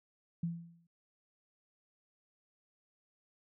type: tone with exponential decay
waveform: sine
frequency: 168.9 Hz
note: E3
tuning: 42 cents sharp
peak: -30 dBFS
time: 0.43-0.87 s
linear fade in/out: 5 ms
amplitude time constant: 94 ms
effects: none